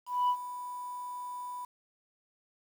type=tone with ADSR envelope; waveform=sine; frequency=987.8 Hz; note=B5; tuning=in tune; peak=-21 dBFS; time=0.06-1.65 s; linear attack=230 ms; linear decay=70 ms; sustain=-16 dB; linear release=4 ms; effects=tanh soft clip ceiling -23 dBFS + 9-bit

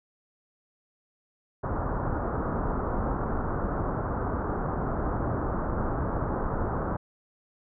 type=low-pass noise; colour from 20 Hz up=pink; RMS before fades=-29 dBFS; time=1.63-6.97 s; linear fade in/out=10 ms; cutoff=1400 Hz; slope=48 dB/octave; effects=none

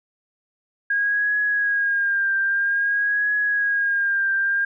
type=tone with vibrato; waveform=sine; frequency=1629 Hz; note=G#6; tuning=34 cents flat; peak=-18 dBFS; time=0.9-4.65 s; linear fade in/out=5 ms; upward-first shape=triangle; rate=0.51 Hz; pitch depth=54 cents each way; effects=none

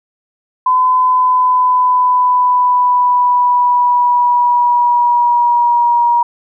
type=tone with pitch glide; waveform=sine; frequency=1014 to 951.6 Hz; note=B5 to A#5; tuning=+45 to +35 cents; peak=-8 dBFS; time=0.66-6.23 s; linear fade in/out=5 ms; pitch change=-110 cents; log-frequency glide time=0.91-6.01 s; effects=none

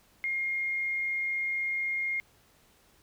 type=tone; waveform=sine; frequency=2132 Hz; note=C7; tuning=32 cents sharp; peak=-28 dBFS; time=0.24-2.2 s; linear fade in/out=0 ms; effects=pink hiss -63 dBFS RMS until 3.02 s

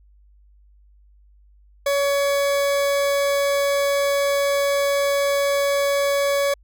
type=tone; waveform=40% pulse; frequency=563 Hz; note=C#5; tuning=27 cents sharp; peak=-17 dBFS; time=1.86-6.54 s; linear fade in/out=5 ms; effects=added 50 Hz sine -50 dBFS peak until 6.63 s

